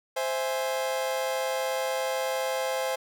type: chord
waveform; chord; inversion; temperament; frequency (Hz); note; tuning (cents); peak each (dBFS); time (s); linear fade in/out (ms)
40% pulse; C augmented; none; equal; 523.3 / 659.3 / 830.6; C5 / E5 / G#5; 0 / 0 / 0; -28 / -33 / -33; 0.16-2.96; 10
effects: none

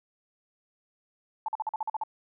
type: tone bursts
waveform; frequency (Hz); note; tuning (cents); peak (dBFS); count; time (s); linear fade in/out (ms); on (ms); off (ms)
sine; 874; A5; -12; -27; 9; 1.46-2.036; 2; 24; 45
effects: none

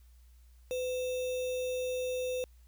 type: tone with sample-and-hold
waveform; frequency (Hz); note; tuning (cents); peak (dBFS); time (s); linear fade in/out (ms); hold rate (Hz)
sine; 505; B4; +39; -31; 0.71-2.44; 0; 3150
effects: added 60 Hz sine -55 dBFS peak until 2.67 s + white hiss -71 dBFS RMS until 2.67 s

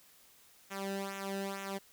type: tone with flanger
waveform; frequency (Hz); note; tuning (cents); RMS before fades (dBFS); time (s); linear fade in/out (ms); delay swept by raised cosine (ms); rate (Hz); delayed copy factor
sawtooth; 196; G3; 0; -39; 0.7-1.79; 20; 0.21 to 0.92; 2.2; -0.8
effects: white hiss -62 dBFS RMS until 1.92 s

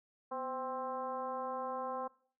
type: tone with frequency modulation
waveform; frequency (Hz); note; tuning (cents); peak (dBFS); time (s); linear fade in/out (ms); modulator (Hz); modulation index
sine; 784; G5; 0; -36; 0.31-2.08; 10; 268; 1.5
effects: noise-tail reverb RT60 0.5 s tail -22 dB re dry + high-pass 60 Hz 12 dB/octave

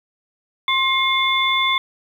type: tone cluster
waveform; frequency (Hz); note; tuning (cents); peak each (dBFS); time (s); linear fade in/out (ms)
sine; 1062 / 2138 / 3490; C6 / C7 / A7; +25 / +37 / -15; -20; 0.68-1.78; 2
effects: 8-bit

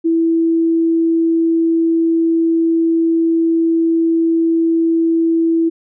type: tone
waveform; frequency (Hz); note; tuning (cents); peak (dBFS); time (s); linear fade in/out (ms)
sine; 329.6; E4; 0; -11; 0.04-5.7; 20
effects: none

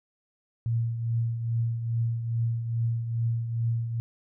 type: tone with tremolo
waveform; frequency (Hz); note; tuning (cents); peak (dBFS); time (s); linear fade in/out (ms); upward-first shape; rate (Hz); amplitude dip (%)
sine; 115.8; A#2; -11; -22; 0.66-4; 0; triangle; 2.4; 60
effects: none

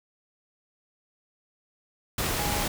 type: tone in noise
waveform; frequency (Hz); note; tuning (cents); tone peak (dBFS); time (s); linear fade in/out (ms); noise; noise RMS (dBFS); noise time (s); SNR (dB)
sine; 825; G#5; -12; -33; 2.39-2.64; 5; pink; -28; 2.18-2.68; -8
effects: none

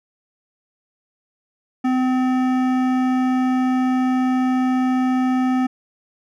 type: tone with hard clipping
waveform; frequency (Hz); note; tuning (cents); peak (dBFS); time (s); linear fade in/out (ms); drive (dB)
sine; 256.1; C4; -37; -18; 1.84-5.67; 10; 14
effects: none

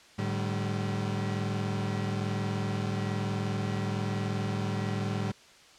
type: tone cluster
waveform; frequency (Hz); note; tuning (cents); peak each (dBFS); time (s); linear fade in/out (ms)
35% pulse; 106.9 / 148.1 / 192.7; A2 / D3 / G3; -49 / +15 / -29; -30 / -35 / -32; 0.18-5.32; 10
effects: white hiss -55 dBFS RMS until 5.78 s + low-pass 6000 Hz 12 dB/octave

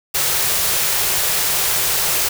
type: band-stop noise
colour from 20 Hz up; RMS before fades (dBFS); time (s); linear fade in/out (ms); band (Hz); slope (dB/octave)
white; -18; 0.14-2.29; 10; 190 to 320; 96
effects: none

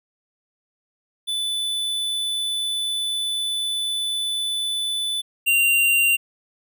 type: tone pair in turn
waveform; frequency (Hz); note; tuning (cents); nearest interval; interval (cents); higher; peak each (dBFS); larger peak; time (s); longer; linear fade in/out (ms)
square; 3492 / 2772; A7 / F7; -14 / -14; major third; 400; first; -23 / -16; second; 1.27-5.22 / 5.46-6.17; first; 20
effects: none

